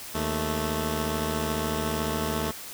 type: tone pair together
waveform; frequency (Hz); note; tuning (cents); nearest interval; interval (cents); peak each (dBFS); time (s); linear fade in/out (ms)
10% pulse; 77.78 / 219.4; D#2 / A3; 0 / -5; octave + tritone; 1795; -21; 0.14-2.52; 20
effects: white hiss -40 dBFS RMS until 2.73 s